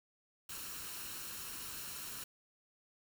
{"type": "noise with comb filter", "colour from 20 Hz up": "white", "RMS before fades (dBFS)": -45, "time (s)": [0.49, 2.24], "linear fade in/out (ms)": 5, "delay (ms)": 0.72, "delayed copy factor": 0.5, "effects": []}